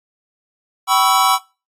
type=chord; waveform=square; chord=C# half-diminished seventh; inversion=second; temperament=equal with one note detuned; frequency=767.9 / 987.8 / 1108.7 / 1318.5 Hz; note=G5 / B5 / C#6 / E6; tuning=-36 / 0 / 0 / 0 cents; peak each=-18 dBFS; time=0.87-1.39 s; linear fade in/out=50 ms; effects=noise-tail reverb RT60 0.3 s tail -21 dB re dry + AAC 48 kbps